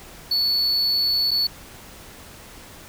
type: tone with dropouts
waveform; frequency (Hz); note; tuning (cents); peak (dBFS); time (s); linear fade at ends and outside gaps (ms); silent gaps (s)
triangle; 4435; C#8; 0; -17; 0.31-1.47; 5; 1.309-1.313
effects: pink hiss -43 dBFS RMS until 2.88 s